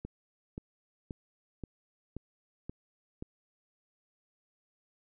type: click train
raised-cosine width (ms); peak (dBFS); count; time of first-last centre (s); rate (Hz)
3; -26; 7; 0.05-3.225; 1.89
effects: none